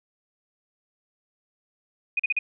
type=tone bursts; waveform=sine; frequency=2480 Hz; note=D#7; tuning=6 cents flat; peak=-20 dBFS; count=4; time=2.17-2.39 s; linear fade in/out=5 ms; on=25 ms; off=40 ms; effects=none